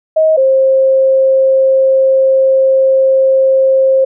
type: tone pair in turn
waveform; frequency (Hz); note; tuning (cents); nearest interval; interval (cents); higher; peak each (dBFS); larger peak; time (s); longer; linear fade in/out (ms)
sine; 632 / 531.4; D#5 / C5; +27 / +27; minor third; 300; first; -6; neither; 0.16-0.37 / 0.37-4.05; second; 10
effects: none